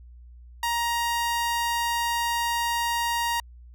sawtooth tone, 940 Hz, A#5, 14 cents sharp, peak -20 dBFS, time 0.63-3.4 s, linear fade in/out 2 ms, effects added 60 Hz sine -44 dBFS peak until 3.74 s

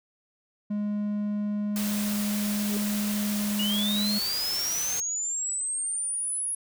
triangle tone, 207.5 Hz, G#3, 1 cent flat, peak -24 dBFS, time 0.7-4.19 s, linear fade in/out 10 ms
white noise, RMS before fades -34 dBFS, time 1.76-5 s, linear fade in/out 0 ms
sine tone with exponential growth, 410 Hz, G#4, 22 cents flat, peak -31 dBFS, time 2.59-2.77 s, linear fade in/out 2 ms, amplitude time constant 37 ms
sine linear sweep, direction up, 2842 to 10548 Hz, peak -27 dBFS, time 3.59-6.55 s, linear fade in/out 5 ms
effects none

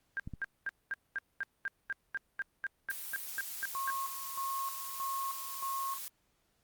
sine tone bursts, 1597 Hz, G6, 32 cents sharp, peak -32 dBFS, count 16, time 0.17-3.902 s, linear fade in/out 0 ms, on 27 ms, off 220 ms
clicks, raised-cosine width 5 ms, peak -29 dBFS, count 2, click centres 0.275 / 0.337 s
blue noise, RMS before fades -42 dBFS, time 2.9-6.08 s, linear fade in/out 0 ms
sine tone with tremolo, 1084 Hz, C#6, 39 cents flat, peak -34 dBFS, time 3.75-5.98 s, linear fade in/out 0 ms, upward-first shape square, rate 1.6 Hz, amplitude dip 70%
effects pink hiss -75 dBFS RMS until 6.63 s + Opus 48 kbps

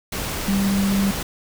sine tone in noise, 197.1 Hz, G3, 10 cents sharp, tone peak -17 dBFS, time 0.48-1.11 s, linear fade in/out 5 ms, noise pink, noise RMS -27 dBFS, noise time 0.12-1.23 s, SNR +7 dB, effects none

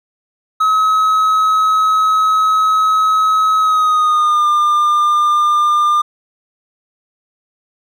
triangle tone with pitch glide, 1280 to 1201.2 Hz, D#6 to D6, +49 to +39 cents, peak -8 dBFS, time 0.6-6.02 s, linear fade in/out 10 ms, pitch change -110 cents, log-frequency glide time 3.59-4.47 s, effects none

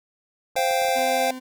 clicks, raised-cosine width 1 ms, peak -30 dBFS, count 7, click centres 0.556 / 0.59 / 0.711 / 0.819 / 0.851 / 0.885 / 0.986 s
square chord, C suspended fourth, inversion none, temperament just, 523.3 / 697.7 / 784.9 Hz, C5 / F5 / G5, 0 / -2 / +2 cents, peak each -25 dBFS, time 0.56-1.31 s, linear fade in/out 5 ms
40% pulse tone, 256.7 Hz, C4, 33 cents flat, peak -32 dBFS, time 0.95-1.4 s, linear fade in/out 20 ms
effects none

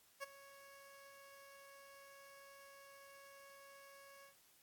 15% pulse tone with ADSR envelope, 554.4 Hz, C#5, in tune, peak -35 dBFS, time 0.2-4.35 s, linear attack 32 ms, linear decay 16 ms, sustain -17 dB, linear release 110 ms, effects white hiss -70 dBFS RMS until 4.62 s + AAC 64 kbps

